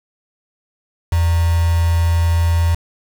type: tone with quantisation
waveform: sine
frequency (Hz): 84.2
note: E2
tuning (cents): +37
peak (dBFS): -12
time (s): 1.12-2.75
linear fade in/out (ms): 5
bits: 4
effects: none